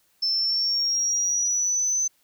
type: exponential sweep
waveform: sine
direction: up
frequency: 5290 to 6150 Hz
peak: -20 dBFS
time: 0.22-2.08 s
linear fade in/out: 10 ms
effects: tanh soft clip ceiling -16 dBFS + white hiss -65 dBFS RMS until 2.23 s